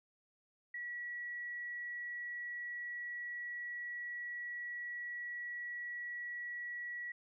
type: tone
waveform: sine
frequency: 1932 Hz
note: B6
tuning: 39 cents flat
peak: -40 dBFS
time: 0.74-7.12 s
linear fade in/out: 5 ms
effects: none